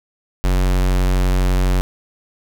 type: tone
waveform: square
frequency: 46 Hz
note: F#1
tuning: 9 cents flat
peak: -14 dBFS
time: 0.44-1.81 s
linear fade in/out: 0 ms
effects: none